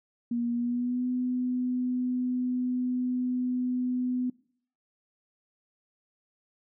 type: tone with pitch glide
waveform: sine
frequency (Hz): 237.7 to 250.5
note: A#3 to B3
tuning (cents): +34 to +25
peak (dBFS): -26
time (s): 0.31-4.3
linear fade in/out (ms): 5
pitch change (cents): +91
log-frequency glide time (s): 0.52-1.06
effects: noise-tail reverb RT60 0.6 s tail -23 dB re dry